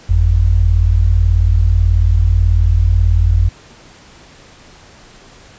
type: tone pair together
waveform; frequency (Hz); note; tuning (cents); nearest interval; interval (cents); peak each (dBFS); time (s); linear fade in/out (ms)
sine; 49 / 87.31; G1 / F2; 0 / 0; minor seventh; 1000; -11; 0.09-3.49; 10
effects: pink hiss -42 dBFS RMS until 5.58 s + resampled to 16000 Hz